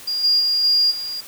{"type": "tone with level steps", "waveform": "sine", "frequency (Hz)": 4825, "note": "D8", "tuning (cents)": 46, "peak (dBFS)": [-20, -13, -16, -13, -25], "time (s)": [0.07, 1.21], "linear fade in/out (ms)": 10, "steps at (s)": [0.23, 0.39, 0.63, 0.9], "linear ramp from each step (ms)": 20, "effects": ["white hiss -40 dBFS RMS until 1.27 s"]}